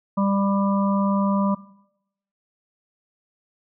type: harmonic tone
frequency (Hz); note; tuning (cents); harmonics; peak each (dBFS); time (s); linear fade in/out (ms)
198; G3; +18; 1 / 3 / 5 / 6; -19 / -28 / -27 / -30; 0.17-1.55; 10
effects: noise-tail reverb RT60 0.8 s tail -20 dB re dry